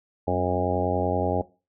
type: harmonic tone with a mistuned harmonic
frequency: 90.4 Hz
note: F#2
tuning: 40 cents flat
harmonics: 1 / 2 / 3 / 4 / 5 / 6 / 7 / 8 / 9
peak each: -29 / -32 / -31 / -32 / -29 / -29 / -30 / -35 / -29 dBFS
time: 0.27-1.42 s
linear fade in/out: 10 ms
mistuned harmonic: 2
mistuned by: +44 cents
effects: noise-tail reverb RT60 0.3 s tail -19 dB re dry